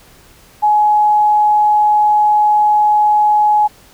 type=tone; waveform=sine; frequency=842 Hz; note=G#5; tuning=24 cents sharp; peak=-8 dBFS; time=0.62-3.68 s; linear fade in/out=20 ms; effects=pink hiss -45 dBFS RMS until 3.93 s